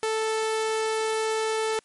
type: tone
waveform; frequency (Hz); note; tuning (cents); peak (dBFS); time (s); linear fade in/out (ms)
sawtooth; 440; A4; 0; -20; 0.03-1.79; 0
effects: white hiss -63 dBFS RMS until 1.84 s + MP3 48 kbps